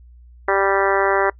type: harmonic tone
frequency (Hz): 196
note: G3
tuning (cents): 0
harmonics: 2 / 3 / 4 / 5 / 6 / 7 / 8 / 9 / 10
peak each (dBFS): -20 / -22 / -23 / -24 / -25 / -25 / -26 / -27 / -27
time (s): 0.48-1.3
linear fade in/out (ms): 5
effects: noise-tail reverb RT60 0.1 s tail -23 dB re dry + added 60 Hz sine -42 dBFS peak until 1.39 s